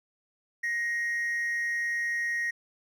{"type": "tone pair together", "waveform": "triangle", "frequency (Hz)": [1878.9, 2109], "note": ["A#6", "C7"], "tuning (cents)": [13, 13], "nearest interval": "major second", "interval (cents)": 200, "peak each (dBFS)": [-25, -36], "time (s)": [0.63, 2.51], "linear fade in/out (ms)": 10, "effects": ["tanh soft clip ceiling -21 dBFS"]}